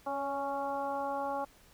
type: harmonic tone with a mistuned harmonic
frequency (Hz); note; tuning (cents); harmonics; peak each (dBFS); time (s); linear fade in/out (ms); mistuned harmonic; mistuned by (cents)
277.2; C#4; 0; 1 / 2 / 3 / 4 / 5; -43 / -37 / -35 / -40 / -46; 0.06-1.45; 10; 2; +22
effects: pink hiss -61 dBFS RMS until 1.73 s